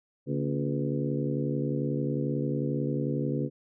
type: harmonic tone with a mistuned harmonic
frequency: 71.2 Hz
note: C#2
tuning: 47 cents sharp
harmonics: 2 / 3 / 4 / 5 / 6 / 7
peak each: -30 / -34 / -33 / -36 / -37 / -37 dBFS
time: 0.26-3.5 s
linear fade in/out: 50 ms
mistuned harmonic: 3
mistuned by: +120 cents
effects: none